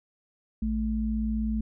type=tone pair together; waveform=sine; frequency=57.71 / 218.1 Hz; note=A#1 / A3; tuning=-17 / -15 cents; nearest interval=octave + major seventh; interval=2302 cents; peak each=-29 / -27 dBFS; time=0.62-1.61 s; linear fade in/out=5 ms; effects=none